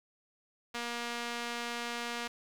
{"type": "tone with band-pass filter", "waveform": "sawtooth", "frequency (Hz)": 237.4, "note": "A#3", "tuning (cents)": 32, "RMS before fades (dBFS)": -38, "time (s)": [0.74, 2.28], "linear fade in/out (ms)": 10, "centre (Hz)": 2800, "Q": 0.56, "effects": ["9-bit"]}